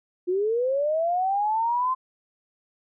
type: linear sweep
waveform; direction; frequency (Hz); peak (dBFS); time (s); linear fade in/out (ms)
sine; up; 349.2 to 1046.5; -21; 0.27-1.95; 20
effects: none